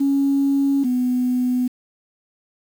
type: tone pair in turn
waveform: sine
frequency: 277.2 / 249.7 Hz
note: C#4 / B3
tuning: 0 / +19 cents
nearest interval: major second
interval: 181 cents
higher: first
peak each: -14 / -16 dBFS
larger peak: first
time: 0-0.84 / 0.84-1.68 s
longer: neither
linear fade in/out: 10 ms
effects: tanh soft clip ceiling -11 dBFS + 7-bit